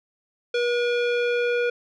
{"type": "tone with low-pass filter sweep", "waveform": "square", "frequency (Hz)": 481.6, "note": "B4", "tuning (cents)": -44, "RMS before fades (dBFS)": -23, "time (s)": [0.54, 1.7], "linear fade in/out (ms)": 5, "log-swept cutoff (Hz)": [3700, 2300], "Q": 1.6, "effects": []}